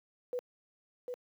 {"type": "tone with echo", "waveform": "sine", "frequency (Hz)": 495.2, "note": "B4", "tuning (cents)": 5, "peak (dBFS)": -32, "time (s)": [0.33, 0.39], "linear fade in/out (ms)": 0, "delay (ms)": 750, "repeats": 1, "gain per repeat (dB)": -4, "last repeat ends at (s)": 1.14, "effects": ["high-pass 300 Hz 12 dB/octave", "11-bit"]}